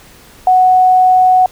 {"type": "tone", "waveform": "sine", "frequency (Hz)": 740, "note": "F#5", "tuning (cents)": 0, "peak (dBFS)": -5, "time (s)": [0.47, 1.46], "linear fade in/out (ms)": 2, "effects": ["pink hiss -41 dBFS RMS until 1.51 s"]}